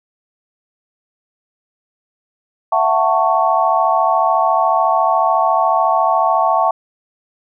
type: chord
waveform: sine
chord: F# minor seventh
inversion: third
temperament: just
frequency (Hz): 666 / 740 / 888 / 1110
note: E5 / F#5 / A5 / C#6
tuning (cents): +18 / 0 / +16 / +2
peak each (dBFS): -17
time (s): 2.72-6.71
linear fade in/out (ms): 5
effects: none